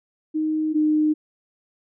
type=tone pair in turn; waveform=sine; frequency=311.1 / 306.1 Hz; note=D#4 / D#4; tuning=0 / -28 cents; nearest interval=unison; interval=28 cents; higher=first; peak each=-20 / -16 dBFS; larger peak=second; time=0.34-0.74 / 0.74-1.14 s; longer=neither; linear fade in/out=20 ms; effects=none